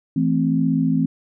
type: chord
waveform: sine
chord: A minor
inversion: second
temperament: equal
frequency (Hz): 164.81 / 220 / 261.6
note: E3 / A3 / C4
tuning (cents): 0 / 0 / 0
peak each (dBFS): -20 / -23 / -19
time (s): 0.16-1.06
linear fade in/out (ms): 5
effects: none